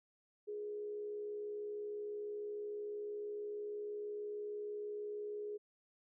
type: tone with frequency modulation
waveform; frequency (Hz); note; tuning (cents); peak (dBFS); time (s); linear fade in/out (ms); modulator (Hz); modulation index
sine; 416.8; G#4; +6; -40; 0.47-5.58; 20; 66.2; 0.27
effects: none